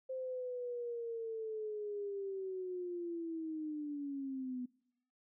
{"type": "linear sweep", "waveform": "sine", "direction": "down", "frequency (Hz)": [523.3, 246.7], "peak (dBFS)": -38, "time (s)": [0.09, 4.66], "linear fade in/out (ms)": 10, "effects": ["noise-tail reverb RT60 0.9 s tail -25 dB re dry"]}